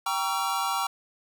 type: chord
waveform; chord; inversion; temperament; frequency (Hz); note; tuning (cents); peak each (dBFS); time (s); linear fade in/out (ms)
square; G diminished seventh; none; just; 784 / 940.8 / 1128.9 / 1354.7; G5 / Bb5 / Db6 / Fb6; 0 / +16 / +31 / +47; -32; 0.06-0.87; 5
effects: none